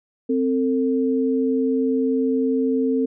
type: tone pair together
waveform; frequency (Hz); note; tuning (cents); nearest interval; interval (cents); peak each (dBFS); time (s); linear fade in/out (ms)
sine; 261.6 / 448.8; C4 / A4; 0 / +34; major sixth; 934; -19 / -22; 0.29-3.06; 10
effects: none